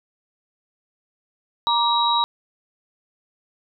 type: tone cluster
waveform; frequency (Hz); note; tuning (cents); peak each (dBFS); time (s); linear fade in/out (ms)
sine; 943 / 1173 / 3848; A#5 / D6 / B7; +20 / -2 / -46; -19 / -25 / -21; 1.67-2.24; 0
effects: none